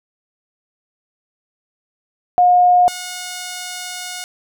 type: tone pair in turn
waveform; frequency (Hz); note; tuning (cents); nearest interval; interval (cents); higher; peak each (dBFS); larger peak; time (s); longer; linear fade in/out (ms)
sine / 5% pulse; 717 / 724.5; F5 / F#5; +45 / -37; unison; 18; second; -8 / -15; first; 2.38-2.88 / 2.88-4.24; second; 0
effects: none